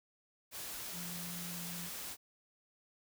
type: tone in noise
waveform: sine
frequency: 173.8 Hz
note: F3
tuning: 8 cents flat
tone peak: -45 dBFS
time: 0.92-1.9 s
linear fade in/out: 50 ms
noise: white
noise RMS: -44 dBFS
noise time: 0.51-2.17 s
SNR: -4 dB
effects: none